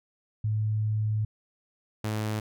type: tone pair in turn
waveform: sine / sawtooth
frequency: 107.6 / 107.6 Hz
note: A2 / A2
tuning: -38 / -38 cents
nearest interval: unison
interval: 0 cents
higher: neither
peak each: -24 / -24 dBFS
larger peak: neither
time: 0.44-1.25 / 2.04-2.4 s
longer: first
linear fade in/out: 5 ms
effects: none